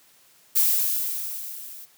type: noise with level ramp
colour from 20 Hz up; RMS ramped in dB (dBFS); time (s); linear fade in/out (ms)
violet; -18 to -42; 0.55-1.86; 20
effects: white hiss -57 dBFS RMS until 1.97 s + high-pass 100 Hz 12 dB/octave